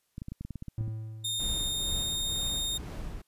clicks, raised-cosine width 5 ms, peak -26 dBFS, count 12, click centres 0.181 / 0.219 / 0.284 / 0.32 / 0.41 / 0.45 / 0.507 / 0.557 / 0.624 / 0.683 / 0.81 / 0.879 s
triangle tone with exponential decay, 110 Hz, A2, in tune, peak -27 dBFS, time 0.78-2.21 s, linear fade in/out 0 ms, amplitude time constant 310 ms
sawtooth tone with pitch glide, 3661 to 3682 Hz, A#7 to A#7, -32 to -22 cents, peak -27 dBFS, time 1.24-2.78 s, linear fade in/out 10 ms, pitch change +10 cents, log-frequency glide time 1.54-2.05 s
brown noise with tremolo, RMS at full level -35 dBFS, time 1.39-3.22 s, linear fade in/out 10 ms, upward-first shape triangle, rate 2.1 Hz, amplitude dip 50%
effects white hiss -75 dBFS RMS until 3.27 s + resampled to 32000 Hz

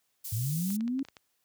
white high-pass noise, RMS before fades -39 dBFS, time 0.24-0.77 s, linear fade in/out 10 ms, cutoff 6100 Hz, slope 12 dB/octave
sine linear sweep, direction up, 100.5 to 277.2 Hz, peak -28 dBFS, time 0.32-1.03 s, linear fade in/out 5 ms
clicks, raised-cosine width 0.2 ms, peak -30 dBFS, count 7, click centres 0.704 / 0.808 / 0.879 / 0.993 / 1.05 / 1.086 / 1.168 s
effects white hiss -75 dBFS RMS until 1.44 s + high-pass 60 Hz 12 dB/octave

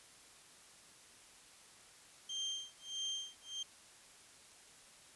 35% pulse tone with tremolo, 3165 Hz, G7, 16 cents sharp, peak -35 dBFS, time 2.29-3.63 s, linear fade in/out 5 ms, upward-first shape sine, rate 1.6 Hz, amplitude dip 100%, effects white hiss -60 dBFS RMS until 5.15 s + resampled to 24000 Hz

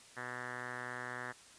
5% pulse tone with low-pass filter, 123.8 Hz, B2, 5 cents sharp, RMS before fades -43 dBFS, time 0.16-1.33 s, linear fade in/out 20 ms, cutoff 1800 Hz, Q 5.7, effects white hiss -58 dBFS RMS until 1.58 s + resampled to 22050 Hz

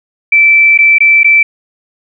sine tone with dropouts, 2327 Hz, D7, 17 cents flat, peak -3 dBFS, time 0.32-1.43 s, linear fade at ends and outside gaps 5 ms, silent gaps 0.777-0.787 / 0.984-1.004 / 1.233-1.244 s, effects none

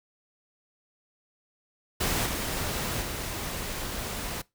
pink noise with level steps, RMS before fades -27 / -31 / -34 dBFS, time 2-4.42 s, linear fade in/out 10 ms, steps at 2.26 / 3.02 s, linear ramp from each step 2 ms, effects noise-tail reverb RT60 0.2 s tail -21 dB re dry

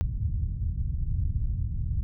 white low-pass noise, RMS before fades -28 dBFS, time 0.01-2.03 s, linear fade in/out 0 ms, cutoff 110 Hz, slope 24 dB/octave, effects none

